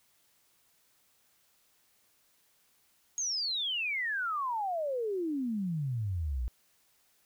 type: exponential sweep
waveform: sine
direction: down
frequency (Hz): 6645 to 56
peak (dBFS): -30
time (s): 3.18-6.48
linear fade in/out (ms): 0
effects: white hiss -69 dBFS RMS until 7.25 s